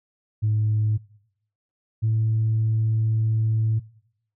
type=tone pair in turn; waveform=sine; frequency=107.5 / 110.59 Hz; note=A2 / A2; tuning=-40 / +9 cents; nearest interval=unison; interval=49 cents; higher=second; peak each=-17 dBFS; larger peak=neither; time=0.42-0.98 / 2.02-3.8 s; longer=second; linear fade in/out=20 ms; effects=noise-tail reverb RT60 0.8 s tail -23 dB re dry + tanh soft clip ceiling -15 dBFS